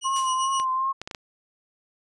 20% pulse tone with tremolo, 2919 Hz, F#7, 24 cents flat, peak -22 dBFS, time 0.01-0.65 s, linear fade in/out 50 ms, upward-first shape sine, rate 7.7 Hz, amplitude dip 70%
sine tone with vibrato, 1057 Hz, C6, 17 cents sharp, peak -22 dBFS, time 0.04-0.93 s, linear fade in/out 20 ms, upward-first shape triangle, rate 2.6 Hz, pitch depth 41 cents each way
blue noise with exponential decay, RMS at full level -31 dBFS, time 0.16-0.5 s, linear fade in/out 2 ms, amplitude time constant 72 ms
clicks, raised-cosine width 0.2 ms, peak -17 dBFS, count 5, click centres 0.599 / 1.016 / 1.075 / 1.112 / 1.148 s
effects resampled to 22050 Hz

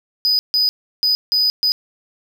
triangle tone bursts at uneven times, 4978 Hz, D#8, in tune, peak -12 dBFS, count 5, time 0.25-0.39 / 0.54-0.69 / 1.03-1.15 / 1.32-1.5 / 1.63-1.72 s, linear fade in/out 0 ms, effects none

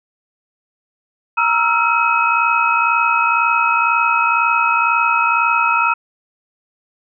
sine tone cluster, 936 / 1309 / 1371 / 2549 Hz, A#5 / E6 / F6 / D#7, +7 / -13 / -32 / +41 cents, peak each -18 dBFS, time 1.37-5.94 s, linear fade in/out 10 ms, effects none

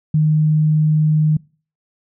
sine tone, 154.1 Hz, D#3, 16 cents flat, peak -11 dBFS, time 0.14-1.37 s, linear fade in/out 5 ms, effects noise-tail reverb RT60 0.4 s tail -25 dB re dry

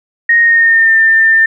sine tone with pitch glide, 1864.7 to 1796 Hz, A#6 to A6, 0 to +35 cents, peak -5 dBFS, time 0.29-1.46 s, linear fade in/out 5 ms, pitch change -65 cents, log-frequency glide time 0.41-0.96 s, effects none

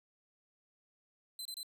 sawtooth tone bursts, 4059 Hz, B7, 47 cents sharp, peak -38 dBFS, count 3, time 1.39-1.631 s, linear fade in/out 2 ms, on 63 ms, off 26 ms, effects none

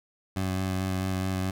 20% pulse tone with vibrato, 94.1 Hz, F#2, 30 cents sharp, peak -22 dBFS, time 0.36-1.51 s, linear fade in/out 5 ms, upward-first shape triangle, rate 4.6 Hz, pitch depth 19 cents each way, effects none

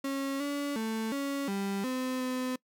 35% pulse tone with pitch steps, 273.7 / 285.7 / 222 / 278.9 / 197.5 / 256.6 / 254.8 Hz, C#4 / D4 / A3 / C#4 / G3 / C4 / C4, -22 / -48 / +16 / +11 / +13 / -34 / -46 cents, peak -29 dBFS, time 0.04-2.56 s, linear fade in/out 5 ms, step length 360 ms, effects noise-tail reverb RT60 0.1 s tail -23 dB re dry

